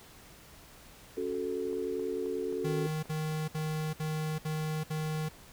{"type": "chord", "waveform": "sine", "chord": "F# minor", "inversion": "second", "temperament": "equal", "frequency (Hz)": [277.2, 370, 440], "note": ["C#4", "F#4", "A4"], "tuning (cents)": [0, 0, 0], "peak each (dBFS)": [-39, -35, -34], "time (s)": [1.17, 2.87], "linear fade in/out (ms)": 5}
{"type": "click train", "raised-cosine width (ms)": 1, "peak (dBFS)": -36, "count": 8, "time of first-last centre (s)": [1.73, 3.587], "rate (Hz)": 3.77}
{"type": "tone bursts", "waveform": "square", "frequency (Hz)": 155.56, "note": "D#3", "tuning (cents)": 0, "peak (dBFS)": -32, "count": 6, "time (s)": [2.64, 5.29], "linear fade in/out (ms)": 10, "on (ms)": 390, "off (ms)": 62}
{"effects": ["pink hiss -54 dBFS RMS until 5.52 s"]}